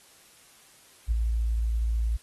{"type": "tone", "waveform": "sine", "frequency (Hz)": 56.4, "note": "A1", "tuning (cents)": 44, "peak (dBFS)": -23, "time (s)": [1.08, 2.17], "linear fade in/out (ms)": 10, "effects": ["white hiss -56 dBFS RMS until 2.22 s", "AAC 32 kbps"]}